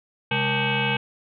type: tone with frequency modulation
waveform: sine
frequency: 1223 Hz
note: D#6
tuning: 30 cents flat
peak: -20 dBFS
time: 0.31-0.97 s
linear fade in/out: 5 ms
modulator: 339 Hz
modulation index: 5.3
effects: none